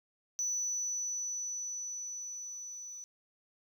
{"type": "tone with level ramp", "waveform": "sine", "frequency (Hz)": 5960, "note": "F#8", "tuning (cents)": 12, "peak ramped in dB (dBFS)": [-29, -43], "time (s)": [0.39, 3.04], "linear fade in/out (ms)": 0, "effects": ["tanh soft clip ceiling -28 dBFS", "11-bit"]}